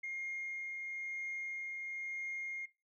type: tone with tremolo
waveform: sine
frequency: 2131 Hz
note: C7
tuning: 31 cents sharp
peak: -36 dBFS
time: 0.03-2.66 s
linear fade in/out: 10 ms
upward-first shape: triangle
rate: 1 Hz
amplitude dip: 30%
effects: noise-tail reverb RT60 0.3 s tail -20 dB re dry + tanh soft clip ceiling -35 dBFS